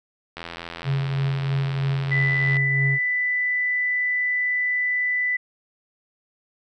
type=click train; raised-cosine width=0.3 ms; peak=-17 dBFS; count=187; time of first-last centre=0.37-2.569 s; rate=84.6 Hz
type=tone with tremolo; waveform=triangle; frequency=136.9 Hz; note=C#3; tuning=21 cents flat; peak=-17 dBFS; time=0.84-2.99 s; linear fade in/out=50 ms; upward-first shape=triangle; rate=3.1 Hz; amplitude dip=45%
type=tone; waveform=sine; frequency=1989 Hz; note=B6; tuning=12 cents sharp; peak=-20 dBFS; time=2.11-5.37 s; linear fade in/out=10 ms
effects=none